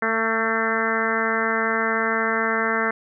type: harmonic tone with a mistuned harmonic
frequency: 224.2 Hz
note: A3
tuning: 33 cents sharp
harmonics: 1 / 2 / 3 / 4 / 5 / 6 / 7 / 8 / 9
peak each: -29 / -27 / -30 / -32 / -29 / -27 / -27 / -27 / -30 dBFS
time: 0.02-2.91 s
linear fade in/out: 5 ms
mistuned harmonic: 9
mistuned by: +16 cents
effects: none